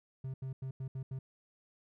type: tone bursts at uneven times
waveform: triangle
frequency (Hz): 132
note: C3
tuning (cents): +16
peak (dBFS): -35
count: 6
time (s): 0.24-0.34 / 0.42-0.53 / 0.62-0.71 / 0.8-0.88 / 0.95-1.03 / 1.11-1.19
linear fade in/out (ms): 5
effects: none